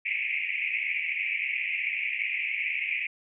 pink band-pass noise, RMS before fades -30 dBFS, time 0.05-3.07 s, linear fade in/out 10 ms, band 2100 to 2600 Hz, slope 96 dB/octave, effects none

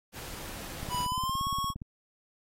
pink noise, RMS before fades -42 dBFS, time 0.12-1.08 s, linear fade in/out 50 ms
click train, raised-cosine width 5 ms, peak -26 dBFS, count 18, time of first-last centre 0.83-1.818 s, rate 17.2 Hz
square tone with pitch glide, 987.8 to 1102.4 Hz, B5 to C#6, 0 to -10 cents, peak -30 dBFS, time 0.89-1.74 s, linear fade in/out 50 ms, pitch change +190 cents, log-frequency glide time 1.05-1.45 s
effects AAC 48 kbps

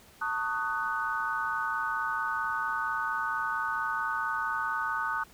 sine chord, D# half-diminished seventh, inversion second, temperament just, 896 / 1120.1 / 1244.5 / 1493.4 Hz, A5 / C#6 / D#6 / F#6, +31 / +18 / 0 / +16 cents, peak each -35 / -37 / -33 / -32 dBFS, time 0.21-5.24 s, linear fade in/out 10 ms, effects pink hiss -56 dBFS RMS until 5.33 s

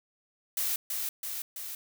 blue noise with echo, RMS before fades -30 dBFS, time 0.57-0.76 s, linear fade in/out 2 ms, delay 330 ms, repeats 3, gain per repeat -3 dB, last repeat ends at 1.75 s, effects none

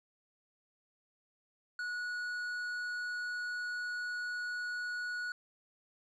triangle tone with tanh clipping, 1462 Hz, F#6, 21 cents flat, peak -37 dBFS, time 1.79-5.32 s, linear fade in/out 2 ms, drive 12 dB, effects none

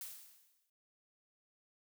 blue noise with exponential decay, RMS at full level -44 dBFS, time 0.01-0.7 s, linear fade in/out 2 ms, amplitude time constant 150 ms, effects none

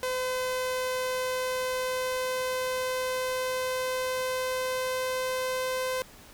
sawtooth tone with pitch glide, 510 to 514.1 Hz, C5 to C5, -44 to -31 cents, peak -24 dBFS, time 0.03-6.02 s, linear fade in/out 0 ms, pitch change +13 cents, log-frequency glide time 0.27-5.63 s, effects pink hiss -51 dBFS RMS until 6.33 s

